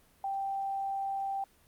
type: tone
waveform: sine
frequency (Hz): 784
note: G5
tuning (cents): 0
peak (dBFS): -31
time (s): 0.24-1.44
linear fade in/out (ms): 2
effects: pink hiss -64 dBFS RMS until 1.67 s + Opus 32 kbps